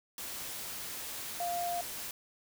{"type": "tone in noise", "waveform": "sine", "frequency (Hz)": 699, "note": "F5", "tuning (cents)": 1, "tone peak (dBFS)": -32, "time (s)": [1.4, 1.81], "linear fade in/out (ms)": 2, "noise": "white", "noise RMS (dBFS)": -41, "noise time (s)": [0.18, 2.11], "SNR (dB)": 6, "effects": []}